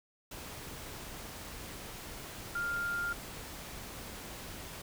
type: tone in noise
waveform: sine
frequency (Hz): 1401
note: F6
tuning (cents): +5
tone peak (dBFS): -32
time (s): 2.55-3.13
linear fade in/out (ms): 5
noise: pink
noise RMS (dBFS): -45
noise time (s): 0.31-4.82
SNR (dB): +10
effects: none